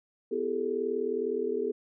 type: tone cluster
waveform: sine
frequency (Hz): 251.2 / 338 / 400.6 / 440.1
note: B3 / E4 / G4 / A4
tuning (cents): +30 / +43 / +38 / 0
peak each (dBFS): -37 / -38 / -31 / -31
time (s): 0.31-1.72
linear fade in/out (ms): 10
effects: none

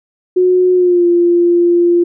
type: tone with pitch glide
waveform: sine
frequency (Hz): 364.9 to 346.8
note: F#4 to F4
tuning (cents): -24 to -12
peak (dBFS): -7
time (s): 0.36-2.04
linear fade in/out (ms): 10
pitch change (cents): -88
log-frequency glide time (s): 0.74-1.06
effects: none

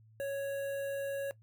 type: tone with notch filter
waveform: square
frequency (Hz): 554.4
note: C#5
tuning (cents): 0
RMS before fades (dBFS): -36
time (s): 0.2-1.31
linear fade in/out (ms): 0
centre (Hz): 4900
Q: 0.56
effects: noise-tail reverb RT60 0.1 s tail -19 dB re dry + added 110 Hz sine -58 dBFS peak until 1.42 s

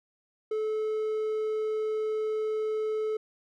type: tone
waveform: triangle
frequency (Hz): 433.1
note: A4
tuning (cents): -27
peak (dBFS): -25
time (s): 0.51-3.17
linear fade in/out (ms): 5
effects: none

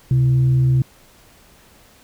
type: tone with frequency modulation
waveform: sine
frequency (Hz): 130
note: C3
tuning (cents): -11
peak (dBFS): -12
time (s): 0.11-0.82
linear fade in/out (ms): 2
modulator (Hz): 201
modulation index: 0.21
effects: pink hiss -50 dBFS RMS until 2.03 s

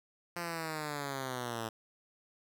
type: linear sweep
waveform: 5% pulse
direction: down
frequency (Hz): 174.61 to 110.1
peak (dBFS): -25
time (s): 0.36-1.69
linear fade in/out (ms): 5
effects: none

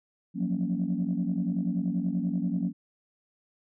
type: chord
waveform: sine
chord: Gb major seventh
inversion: third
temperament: equal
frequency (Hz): 174.61 / 185 / 233.1 / 277.2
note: F3 / Gb3 / Bb3 / Db4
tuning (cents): 0 / 0 / 0 / 0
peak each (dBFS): -30 / -29 / -32 / -33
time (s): 0.34-2.73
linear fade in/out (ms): 50
effects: tanh soft clip ceiling -18 dBFS

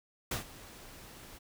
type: noise with ADSR envelope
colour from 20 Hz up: pink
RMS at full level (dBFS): -33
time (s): 0.31-1.39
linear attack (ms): 6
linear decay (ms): 120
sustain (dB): -18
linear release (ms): 17
effects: none

